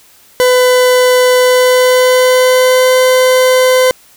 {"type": "tone with pitch glide", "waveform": "40% pulse", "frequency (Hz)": [502, 511.7], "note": ["B4", "C5"], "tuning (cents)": [28, -39], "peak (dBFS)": -5, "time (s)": [0.4, 3.91], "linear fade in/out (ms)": 0, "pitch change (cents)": 33, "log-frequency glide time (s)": [1.36, 2.95], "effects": ["white hiss -44 dBFS RMS until 4.16 s"]}